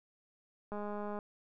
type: click train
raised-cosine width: 1 ms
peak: -28 dBFS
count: 98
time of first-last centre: 0.72-1.189 s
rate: 207 Hz
effects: none